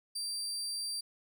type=tone; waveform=30% pulse; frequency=4699 Hz; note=D8; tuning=in tune; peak=-32 dBFS; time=0.15-1.01 s; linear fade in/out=10 ms; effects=none